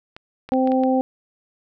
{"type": "clicks", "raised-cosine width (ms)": 0.3, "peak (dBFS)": -21, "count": 6, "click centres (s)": [0.165, 0.49, 0.536, 0.674, 0.719, 0.836]}
{"type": "harmonic tone", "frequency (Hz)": 260, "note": "C4", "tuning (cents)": -11, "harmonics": [1, 2, 3], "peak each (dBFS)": [-18, -21, -23], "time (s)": [0.52, 1.01], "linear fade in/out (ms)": 0}
{"effects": []}